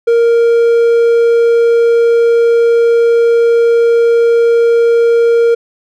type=tone; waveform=triangle; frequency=466.2 Hz; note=A#4; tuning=in tune; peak=-4 dBFS; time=0.07-5.55 s; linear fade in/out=10 ms; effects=none